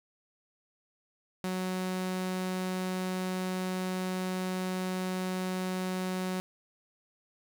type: tone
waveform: sawtooth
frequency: 185 Hz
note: F#3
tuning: in tune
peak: -27 dBFS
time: 1.44-6.4 s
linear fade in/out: 0 ms
effects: 9-bit